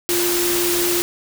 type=tone in noise; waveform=sine; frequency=349.2 Hz; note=F4; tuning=in tune; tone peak=-20 dBFS; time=0.09-1.02 s; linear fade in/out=0 ms; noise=white; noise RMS=-21 dBFS; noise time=0.09-1.02 s; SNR=-2 dB; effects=none